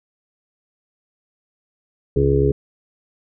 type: harmonic tone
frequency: 69.3 Hz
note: C#2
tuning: in tune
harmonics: 1 / 2 / 4 / 5 / 6 / 7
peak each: -21 / -19 / -24 / -25 / -17 / -28 dBFS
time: 2.16-2.52 s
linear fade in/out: 5 ms
effects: none